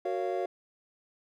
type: chord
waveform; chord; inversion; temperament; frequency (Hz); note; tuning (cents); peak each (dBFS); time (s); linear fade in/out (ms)
triangle; Gb major seventh; none; just; 370 / 462.5 / 555 / 693.7; Gb4 / Bb4 / Db5 / F5; 0 / -14 / +2 / -12; -31 / -35 / -34 / -32; 0.05-0.46; 5
effects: none